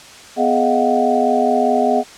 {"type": "tone cluster", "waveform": "sine", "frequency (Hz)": [248.6, 419.6, 626, 704, 749], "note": ["B3", "G#4", "D#5", "F5", "F#5"], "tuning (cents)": [12, 18, 10, 14, 21], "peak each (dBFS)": -19, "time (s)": [0.36, 2.04], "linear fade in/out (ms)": 50, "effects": ["white hiss -39 dBFS RMS until 2.17 s", "low-pass 7000 Hz 12 dB/octave"]}